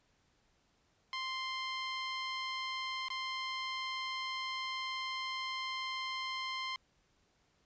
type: tone with dropouts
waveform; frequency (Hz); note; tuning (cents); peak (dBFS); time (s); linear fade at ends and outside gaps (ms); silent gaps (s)
15% pulse; 1046.5; C6; 0; -30; 1.13-6.76; 1; 3.084-3.102
effects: pink hiss -73 dBFS RMS until 7.65 s + resampled to 16000 Hz